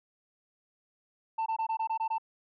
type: tone bursts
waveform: sine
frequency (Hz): 892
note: A5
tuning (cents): +23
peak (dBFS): -25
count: 8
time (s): 1.38-2.183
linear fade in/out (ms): 10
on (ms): 82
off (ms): 21
effects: tanh soft clip ceiling -27 dBFS